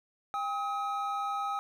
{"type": "tone pair together", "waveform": "triangle", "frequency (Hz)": [801.3, 1272], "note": ["G5", "D#6"], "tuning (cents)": [38, 38], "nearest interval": "minor sixth", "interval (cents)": 800, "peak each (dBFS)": [-32, -31], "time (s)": [0.34, 1.59], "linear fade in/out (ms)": 0, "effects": []}